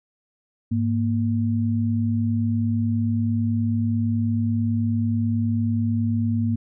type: tone pair together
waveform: sine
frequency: 103.9 / 233.1 Hz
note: G#2 / A#3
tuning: +1 / 0 cents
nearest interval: octave + major second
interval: 1399 cents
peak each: -22 dBFS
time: 0.71-6.56 s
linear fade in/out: 10 ms
effects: none